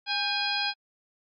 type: harmonic tone with a mistuned harmonic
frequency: 824 Hz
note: G#5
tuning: 14 cents flat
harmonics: 1 / 2 / 3 / 4 / 5 / 6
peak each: -33 / -33 / -33 / -33 / -33 / -33 dBFS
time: 0.06-0.74 s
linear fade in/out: 50 ms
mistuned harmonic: 2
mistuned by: -76 cents
effects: AAC 48 kbps